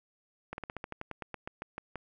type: slowing click train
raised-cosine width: 0.5 ms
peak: -23 dBFS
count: 15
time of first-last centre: 0.53-1.957 s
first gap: 51 ms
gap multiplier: 1.1
effects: none